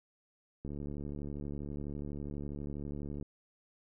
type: click train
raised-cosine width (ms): 3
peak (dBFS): -29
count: 187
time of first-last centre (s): 0.65-3.226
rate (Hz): 72.2
effects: none